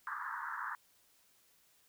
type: band-pass noise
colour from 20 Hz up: pink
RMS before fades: -41 dBFS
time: 0.07-0.75 s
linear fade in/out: 0 ms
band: 910 to 1800 Hz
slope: 96 dB/octave
effects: white hiss -69 dBFS RMS until 1.88 s